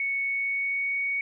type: tone with pitch glide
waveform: sine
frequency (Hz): 2217 to 2234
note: C#7 to C#7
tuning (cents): 0 to +13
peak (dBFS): -25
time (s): 0-1.21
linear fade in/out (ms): 2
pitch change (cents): +13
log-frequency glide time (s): 0.24-0.99
effects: none